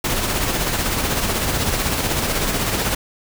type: noise with tremolo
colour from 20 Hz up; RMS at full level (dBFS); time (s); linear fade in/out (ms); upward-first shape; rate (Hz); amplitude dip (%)
pink; -19; 0.04-2.95; 5; sine; 16; 40
effects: none